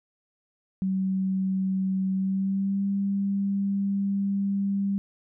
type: tone with pitch glide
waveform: sine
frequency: 190 to 198.07 Hz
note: F#3 to G3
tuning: +46 to +18 cents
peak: -23 dBFS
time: 0.82-4.98 s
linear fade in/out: 0 ms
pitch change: +72 cents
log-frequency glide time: 2.13-2.85 s
effects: none